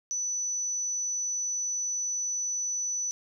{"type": "tone", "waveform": "sine", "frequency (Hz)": 5970, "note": "F#8", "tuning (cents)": 15, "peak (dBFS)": -28, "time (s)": [0.11, 3.11], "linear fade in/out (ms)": 0, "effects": []}